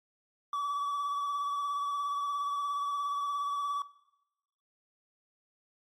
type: tone with vibrato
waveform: triangle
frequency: 1145 Hz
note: D6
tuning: 44 cents flat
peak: -28 dBFS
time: 0.53-3.82 s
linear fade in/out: 2 ms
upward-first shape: square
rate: 17 Hz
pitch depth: 20 cents each way
effects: noise-tail reverb RT60 0.9 s tail -19 dB re dry + MP3 64 kbps